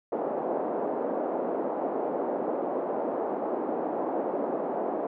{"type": "band-pass noise", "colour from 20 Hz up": "white", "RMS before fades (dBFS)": -30, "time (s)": [0.12, 5.07], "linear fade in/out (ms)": 5, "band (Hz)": [260, 740], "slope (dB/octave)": 24, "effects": []}